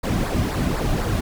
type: noise with flanger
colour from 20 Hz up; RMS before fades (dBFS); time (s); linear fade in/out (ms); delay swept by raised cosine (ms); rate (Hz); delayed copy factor
brown; -22; 0.03-1.21; 10; 0.32 to 2.32; 4; -0.65
effects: none